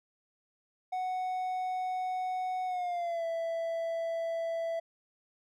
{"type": "tone with pitch glide", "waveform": "triangle", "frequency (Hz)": [740, 663.1], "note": ["F#5", "E5"], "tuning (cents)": [0, 10], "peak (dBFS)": -29, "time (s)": [0.92, 4.8], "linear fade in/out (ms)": 10, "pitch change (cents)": -190, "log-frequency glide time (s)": [2.66, 3.25], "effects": []}